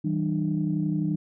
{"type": "tone cluster", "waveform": "sine", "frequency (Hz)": [160.2, 191.8, 301.2], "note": ["E3", "G3", "D4"], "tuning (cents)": [-49, -37, 44], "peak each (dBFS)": [-26, -28, -28], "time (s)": [0.04, 1.16], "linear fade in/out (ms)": 10, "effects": ["tanh soft clip ceiling -14 dBFS"]}